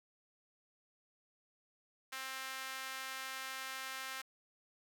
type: tone with high-pass filter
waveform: sawtooth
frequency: 264 Hz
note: C4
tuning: 16 cents sharp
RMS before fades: -44 dBFS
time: 2.12-4.22 s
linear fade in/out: 10 ms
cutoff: 1500 Hz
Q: 1.2
effects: none